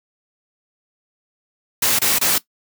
white noise bursts, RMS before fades -17 dBFS, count 3, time 1.82-2.382 s, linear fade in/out 5 ms, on 170 ms, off 26 ms, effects noise-tail reverb RT60 0.1 s tail -18 dB re dry + high-pass 100 Hz 12 dB/octave

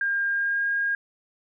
sine tone with pitch glide, 1607 to 1623.8 Hz, G6 to G#6, +43 to -39 cents, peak -22 dBFS, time 0.01-0.95 s, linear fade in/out 2 ms, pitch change +18 cents, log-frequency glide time 0.27-0.67 s, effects none

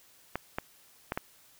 clicks, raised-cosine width 0.5 ms, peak -16 dBFS, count 4, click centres 0.356 / 0.585 / 1.121 / 1.175 s, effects white hiss -60 dBFS RMS until 1.59 s

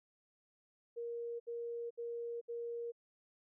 sine tone bursts, 470 Hz, A#4, 14 cents sharp, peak -39 dBFS, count 4, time 0.96-2.921 s, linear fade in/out 20 ms, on 440 ms, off 67 ms, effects none

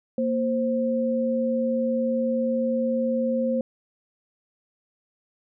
sine tone pair together, 233.5 / 525.2 Hz, A#3 / C5, +3 / +6 cents, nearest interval octave + major second, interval 1403 cents, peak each -24 dBFS, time 0.18-3.61 s, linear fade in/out 2 ms, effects none

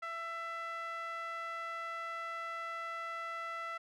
sawtooth tone with band-pass filter, 667 Hz, E5, 20 cents sharp, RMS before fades -41 dBFS, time 0.02-3.78 s, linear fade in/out 10 ms, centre 1600 Hz, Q 5.7, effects none

